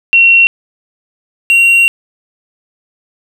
sine / triangle tone pair in turn, 2731 / 2750 Hz, F7 / F7, -39 / -27 cents, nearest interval unison, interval 12 cents, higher second, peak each -3 dBFS, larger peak neither, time 0.13-0.47 / 1.5-1.88 s, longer second, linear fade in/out 0 ms, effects none

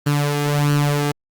sawtooth tone with flanger, 145.6 Hz, D3, 15 cents flat, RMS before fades -18 dBFS, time 0.06-1.12 s, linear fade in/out 10 ms, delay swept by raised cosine 0.68 to 2.48 ms, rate 1.5 Hz, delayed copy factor +0.6, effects Opus 32 kbps

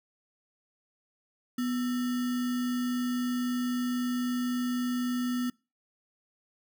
sine tone with sample-and-hold, 246.9 Hz, B3, in tune, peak -27 dBFS, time 1.58-5.5 s, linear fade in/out 5 ms, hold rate 1575 Hz, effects noise-tail reverb RT60 0.3 s tail -25 dB re dry

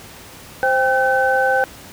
sine tone cluster, 523 / 791 / 1523 Hz, C5 / G5 / F#6, -1 / +15 / +50 cents, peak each -18 dBFS, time 0.63-1.64 s, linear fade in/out 0 ms, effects pink hiss -39 dBFS RMS until 1.92 s + high-pass 60 Hz 12 dB/octave

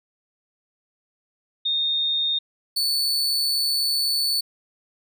sine / 40% pulse tone pair in turn, 3675 / 4464 Hz, A#7 / C#8, -25 / +11 cents, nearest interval minor third, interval 336 cents, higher second, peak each -20 / -19 dBFS, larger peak second, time 1.65-2.39 / 2.76-4.41 s, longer second, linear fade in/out 10 ms, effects none

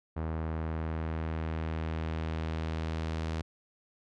sawtooth tone with low-pass filter sweep, 80.2 Hz, E2, 47 cents flat, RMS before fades -34 dBFS, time 0.16-3.42 s, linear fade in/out 10 ms, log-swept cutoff 1300 to 5400 Hz, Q 0.88, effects none

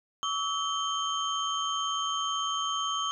sine tone cluster, 1135 / 1293 / 3120 / 6490 Hz, C#6 / E6 / G7 / G#8, +41 / -34 / -9 / -41 cents, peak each -32 / -34 / -32 / -39 dBFS, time 0.23-3.11 s, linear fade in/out 0 ms, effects none

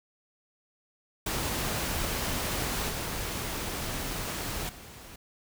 pink noise with level steps, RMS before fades -31 / -34 / -47 dBFS, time 1.26-5.16 s, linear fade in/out 5 ms, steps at 2.89 / 4.69 s, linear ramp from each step 2 ms, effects none

